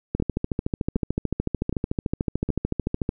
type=two click trains; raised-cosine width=3 ms; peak=-10 / -13 dBFS; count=41 / 4; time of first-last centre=0.15-3.091 / 0.2-2.49 s; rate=13.6 / 1.31 Hz; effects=none